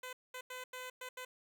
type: tone bursts at uneven times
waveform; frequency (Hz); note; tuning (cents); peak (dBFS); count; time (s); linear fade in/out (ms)
10% pulse; 507; B4; +45; -35; 6; 0.03-0.13 / 0.34-0.41 / 0.5-0.64 / 0.73-0.9 / 1.01-1.09 / 1.17-1.25; 5
effects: none